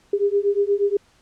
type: beating tone pair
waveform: sine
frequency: 399.6 / 408 Hz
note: G4 / G#4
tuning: +33 / -31 cents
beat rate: 8.4 Hz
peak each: -20 dBFS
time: 0.13-0.97 s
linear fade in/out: 5 ms
effects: pink hiss -58 dBFS RMS until 1.21 s + low-pass 8000 Hz 12 dB/octave